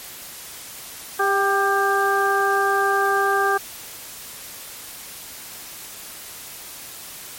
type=harmonic tone with a mistuned harmonic; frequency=397.3 Hz; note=G4; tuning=23 cents sharp; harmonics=1 / 2 / 3 / 4; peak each=-22 / -22 / -22 / -22 dBFS; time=1.19-3.58 s; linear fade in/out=10 ms; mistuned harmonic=2; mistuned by=-28 cents; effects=white hiss -37 dBFS RMS until 7.38 s + MP3 64 kbps